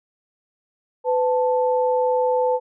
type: tone pair together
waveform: sine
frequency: 502.8 / 880 Hz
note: B4 / A5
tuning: +31 / 0 cents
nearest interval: minor seventh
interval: 969 cents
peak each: -18 / -22 dBFS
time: 1.04-2.6 s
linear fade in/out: 50 ms
effects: none